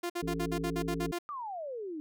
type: tone bursts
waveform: sawtooth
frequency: 348.3 Hz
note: F4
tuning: 5 cents flat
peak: -28 dBFS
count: 10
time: 0.03-1.188 s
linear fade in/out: 10 ms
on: 69 ms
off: 52 ms
type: harmonic tone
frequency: 55.6 Hz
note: A1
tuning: 19 cents sharp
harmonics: 1 / 3 / 5 / 7 / 8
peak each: -41 / -36 / -37 / -47 / -40 dBFS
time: 0.22-1.12 s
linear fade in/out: 10 ms
type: exponential sweep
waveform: sine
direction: down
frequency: 1227 to 293.7 Hz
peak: -36 dBFS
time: 1.29-2 s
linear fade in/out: 0 ms
effects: none